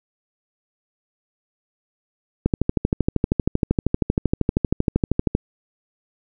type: click train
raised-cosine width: 3 ms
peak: -4 dBFS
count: 38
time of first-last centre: 2.46-5.351 s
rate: 12.8 Hz
effects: none